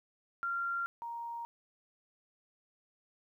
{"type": "tone pair in turn", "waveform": "sine", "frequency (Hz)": [1383, 935.4], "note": ["F6", "A#5"], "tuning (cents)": [-17, 6], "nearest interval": "perfect fifth", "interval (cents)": 677, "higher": "first", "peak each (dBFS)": [-32, -38], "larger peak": "first", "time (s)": [[0.43, 0.86], [1.02, 1.45]], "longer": "neither", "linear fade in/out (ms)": 0, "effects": ["12-bit"]}